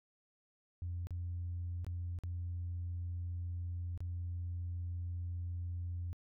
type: tone with dropouts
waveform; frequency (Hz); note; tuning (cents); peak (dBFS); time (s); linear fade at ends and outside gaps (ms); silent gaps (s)
sine; 87.31; F2; 0; -36; 0.82-6.13; 0; 1.07-1.107 / 1.846-1.866 / 2.188-2.236 / 3.976-4.005
effects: tanh soft clip ceiling -33 dBFS